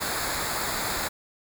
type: noise with comb filter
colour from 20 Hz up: pink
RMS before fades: -29 dBFS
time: 0-1.09 s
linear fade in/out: 20 ms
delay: 0.34 ms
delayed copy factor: -0.7
effects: none